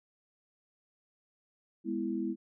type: chord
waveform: sine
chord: E major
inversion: first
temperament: just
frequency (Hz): 206 / 247.2 / 329.6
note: G#3 / B3 / E4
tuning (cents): -14 / +2 / 0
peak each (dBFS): -36 / -36 / -34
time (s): 1.84-2.36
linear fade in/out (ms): 50
effects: none